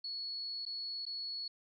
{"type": "tone with dropouts", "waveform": "sine", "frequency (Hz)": 4381, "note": "C#8", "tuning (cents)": -21, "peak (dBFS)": -38, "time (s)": [0.04, 1.48], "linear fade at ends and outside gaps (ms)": 5, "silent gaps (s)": [[0.653, 0.662], [1.054, 1.064]], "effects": []}